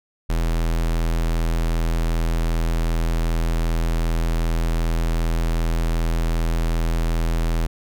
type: tone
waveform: square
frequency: 41.3 Hz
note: E1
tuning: 4 cents sharp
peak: -19 dBFS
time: 0.29-7.67 s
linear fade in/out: 10 ms
effects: none